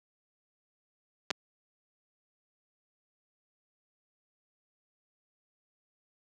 clicks, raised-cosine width 0.2 ms, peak -12 dBFS, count 2, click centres 1.305 / 1.31 s, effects high-pass 200 Hz 12 dB/octave

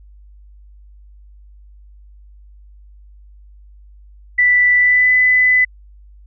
sine tone with pitch glide, 1975.5 to 2004 Hz, B6 to B6, 0 to +25 cents, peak -9 dBFS, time 4.38-5.65 s, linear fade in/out 10 ms, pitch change +25 cents, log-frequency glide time 4.77-5.12 s, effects added 50 Hz sine -40 dBFS peak until 6.26 s

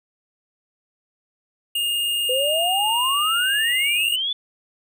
square tone, 2832 Hz, F7, 23 cents sharp, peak -21 dBFS, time 1.75-4.16 s, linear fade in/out 5 ms
sine exponential sweep, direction up, 493.6 to 3520 Hz, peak -21 dBFS, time 2.29-4.33 s, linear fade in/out 5 ms
effects none

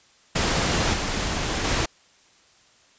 pink noise with level steps, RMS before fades -22 / -26 / -23 dBFS, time 0.35-1.86 s, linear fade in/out 10 ms, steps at 0.93 / 1.64 s, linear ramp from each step 10 ms, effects white hiss -57 dBFS RMS until 2.98 s + resampled to 16000 Hz

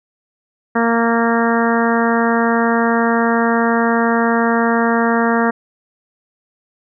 harmonic tone, 231.4 Hz, A#3, 13 cents flat, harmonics 1 / 2 / 3 / 4 / 5 / 6 / 7 / 8, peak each -16 / -19 / -21 / -22 / -23 / -24 / -24 / -25 dBFS, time 0.75-5.51 s, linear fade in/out 10 ms, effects none

